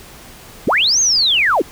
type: linear two-way sweep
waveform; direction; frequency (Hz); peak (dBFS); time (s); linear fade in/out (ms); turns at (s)
sine; up then down; 104.2 to 6560 to 251; -11; 0.67-1.62; 5; 1
effects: pink hiss -39 dBFS RMS until 1.71 s